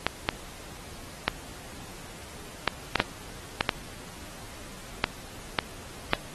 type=clicks; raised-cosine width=0.3 ms; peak=-5 dBFS; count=11; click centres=0.066 / 0.289 / 1.28 / 2.677 / 2.957 / 3.001 / 3.609 / 3.692 / 5.041 / 5.588 / 6.134 s; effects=pink hiss -45 dBFS RMS until 6.34 s + AAC 32 kbps